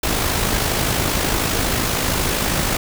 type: noise with amplitude modulation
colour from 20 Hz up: pink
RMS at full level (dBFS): -18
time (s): 0.03-2.77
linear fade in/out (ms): 5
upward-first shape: sine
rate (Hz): 52.7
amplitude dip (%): 40
effects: none